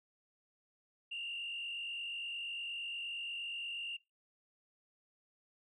sine tone with frequency modulation, 2794 Hz, F7, in tune, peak -38 dBFS, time 1.11-3.97 s, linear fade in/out 10 ms, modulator 48.5 Hz, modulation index 1.4, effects noise-tail reverb RT60 0.2 s tail -22 dB re dry + tanh soft clip ceiling -34 dBFS

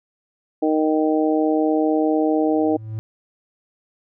harmonic tone, 155.56 Hz, D#3, in tune, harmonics 2 / 3 / 4 / 5, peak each -18 / -22 / -24 / -26 dBFS, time 0.62-2.77 s, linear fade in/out 10 ms
triangle tone with exponential growth, 109.6 Hz, A2, 6 cents flat, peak -21 dBFS, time 2.34-2.99 s, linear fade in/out 0 ms, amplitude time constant 140 ms
effects none

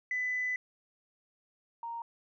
sine tone pair in turn, 2000 / 930.3 Hz, B6 / A#5, +21 / -4 cents, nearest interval octave + minor second, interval 1325 cents, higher first, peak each -29 / -36 dBFS, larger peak first, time 0.11-0.56 / 1.83-2.02 s, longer first, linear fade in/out 2 ms, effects tanh soft clip ceiling -25 dBFS

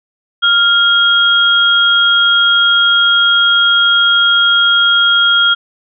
sine tone pair together, 1396.9 / 3270 Hz, F6 / G#7, 0 / -28 cents, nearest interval octave + minor third, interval 1472 cents, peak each -10 dBFS, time 0.42-5.55 s, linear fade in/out 20 ms, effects none

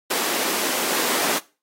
pink high-pass noise, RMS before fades -23 dBFS, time 0.1-1.39 s, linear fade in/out 10 ms, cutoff 260 Hz, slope 24 dB/octave, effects noise-tail reverb RT60 0.3 s tail -19 dB re dry + AAC 48 kbps

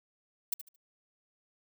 violet noise with echo, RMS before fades -30 dBFS, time 0.52-0.54 s, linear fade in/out 5 ms, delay 74 ms, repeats 3, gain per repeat -12 dB, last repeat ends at 0.762 s, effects none

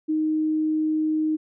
sine tone, 311.1 Hz, D#4, in tune, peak -20 dBFS, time 0.08-1.37 s, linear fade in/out 20 ms, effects none

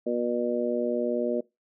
harmonic tone, 120.6 Hz, B2, 41 cents flat, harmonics 2 / 3 / 4 / 5, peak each -30 / -30 / -30 / -30 dBFS, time 0.06-1.41 s, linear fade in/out 10 ms, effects noise-tail reverb RT60 0.2 s tail -21 dB re dry

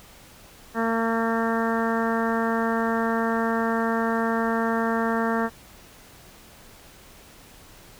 harmonic tone, 227.5 Hz, A#3, 42 cents flat, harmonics 1 / 2 / 3 / 4 / 5 / 6 / 7 / 8, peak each -25 / -28 / -30 / -31 / -32 / -33 / -33 / -34 dBFS, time 0.74-5.5 s, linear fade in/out 50 ms, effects pink hiss -49 dBFS RMS until 7.99 s

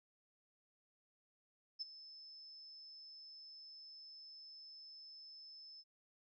sine tone with ADSR envelope, 5250 Hz, E8, 8 cents flat, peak -38 dBFS, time 1.79-5.84 s, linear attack 25 ms, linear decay 20 ms, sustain -15 dB, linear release 42 ms, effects none

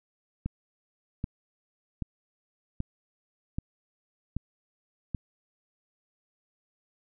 click train, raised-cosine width 5 ms, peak -18 dBFS, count 7, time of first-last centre 0.46-5.147 s, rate 1.28 Hz, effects none

